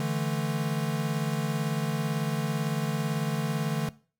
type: chord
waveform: square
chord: D suspended second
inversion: none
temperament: equal with one note detuned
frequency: 146.83 / 164.81 / 218 Hz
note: D3 / E3 / A3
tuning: 0 / 0 / -16 cents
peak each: -30 / -33 / -34 dBFS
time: 0-3.89 s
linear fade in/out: 2 ms
effects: noise-tail reverb RT60 0.4 s tail -20 dB re dry

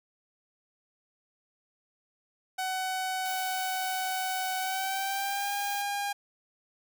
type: tone with pitch glide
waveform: sawtooth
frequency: 750 to 808.5 Hz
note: F#5 to G#5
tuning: +23 to -47 cents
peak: -26 dBFS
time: 2.58-6.13 s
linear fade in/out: 10 ms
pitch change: +130 cents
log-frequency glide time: 4.58-5.53 s
type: noise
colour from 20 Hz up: blue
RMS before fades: -41 dBFS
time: 3.25-5.82 s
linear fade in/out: 2 ms
effects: none

